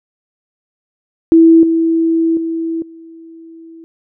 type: tone with level steps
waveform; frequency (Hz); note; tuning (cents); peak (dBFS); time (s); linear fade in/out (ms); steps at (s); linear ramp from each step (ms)
sine; 328.2; E4; -8; -3 / -10 / -16 / -33; 1.32-3.84; 0; 1.63 / 2.37 / 2.82; 2
effects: none